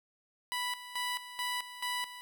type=tone with tremolo; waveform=15% pulse; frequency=987 Hz; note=B5; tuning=1 cent flat; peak=-26 dBFS; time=0.52-2.21 s; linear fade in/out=0 ms; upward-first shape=square; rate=2.3 Hz; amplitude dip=75%; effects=none